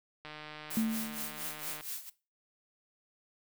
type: click train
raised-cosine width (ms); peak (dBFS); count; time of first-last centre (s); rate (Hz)
0.3; -29; 238; 0.25-1.809; 152
type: noise with tremolo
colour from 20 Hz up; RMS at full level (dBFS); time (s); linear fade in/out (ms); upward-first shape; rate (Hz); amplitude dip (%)
blue; -38; 0.7-2.1; 10; sine; 4.3; 80
type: tone with exponential decay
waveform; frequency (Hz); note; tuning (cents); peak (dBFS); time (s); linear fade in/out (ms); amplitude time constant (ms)
sine; 223.1; A3; +24; -25; 0.77-1.6; 2; 180
effects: noise-tail reverb RT60 0.3 s tail -18 dB re dry